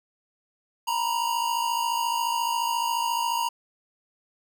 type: tone pair together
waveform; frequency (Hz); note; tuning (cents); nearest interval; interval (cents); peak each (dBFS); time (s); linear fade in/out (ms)
square; 932.3 / 986.6; A#5 / B5; 0 / -2; minor second; 98; -26 / -30; 0.87-3.49; 10
effects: 9-bit